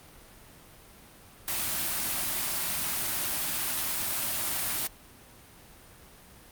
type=band-stop noise; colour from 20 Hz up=white; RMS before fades=-30 dBFS; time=1.48-4.87 s; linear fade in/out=0 ms; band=390 to 560 Hz; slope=96 dB/octave; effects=pink hiss -52 dBFS RMS until 6.51 s + Opus 32 kbps